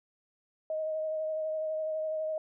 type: tone with vibrato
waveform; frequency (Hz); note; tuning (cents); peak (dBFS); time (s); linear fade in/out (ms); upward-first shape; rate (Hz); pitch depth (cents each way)
sine; 627; D#5; +13; -30; 0.7-2.38; 2; sine; 12; 17
effects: none